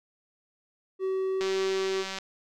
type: tone with pitch glide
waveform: triangle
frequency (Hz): 380 to 382.2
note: F#4 to G4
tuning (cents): +46 to -44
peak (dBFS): -24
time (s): 0.99-2.05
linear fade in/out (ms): 50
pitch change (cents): +10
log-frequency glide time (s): 1.28-1.5
type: click train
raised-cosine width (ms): 0.2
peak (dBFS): -18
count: 150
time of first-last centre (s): 1.41-2.186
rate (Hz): 192
effects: none